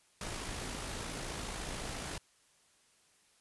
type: noise with amplitude modulation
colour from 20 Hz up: pink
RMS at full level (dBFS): -39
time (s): 0.21-2.18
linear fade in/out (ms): 2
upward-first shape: sine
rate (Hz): 54.2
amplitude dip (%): 35
effects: white hiss -68 dBFS RMS until 3.4 s + resampled to 24000 Hz